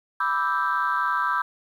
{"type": "chord", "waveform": "sine", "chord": "E minor seventh", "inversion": "second", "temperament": "equal", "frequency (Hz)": [987.8, 1174.7, 1318.5, 1568], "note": ["B5", "D6", "E6", "G6"], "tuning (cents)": [0, 0, 0, 0], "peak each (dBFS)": -26, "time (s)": [0.2, 1.42], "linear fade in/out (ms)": 5, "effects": ["tanh soft clip ceiling -14 dBFS", "9-bit"]}